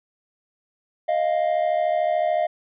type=tone pair together; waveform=triangle; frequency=624 / 697.6 Hz; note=D#5 / F5; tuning=+5 / -2 cents; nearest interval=major second; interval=193 cents; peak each=-20 dBFS; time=1.08-2.47 s; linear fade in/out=10 ms; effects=resampled to 8000 Hz